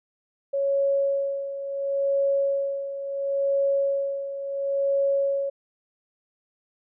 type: tone with tremolo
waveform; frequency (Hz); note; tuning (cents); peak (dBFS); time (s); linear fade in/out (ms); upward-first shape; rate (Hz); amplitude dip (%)
sine; 554.4; C#5; 0; -19; 0.53-5.5; 10; sine; 0.72; 70
effects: none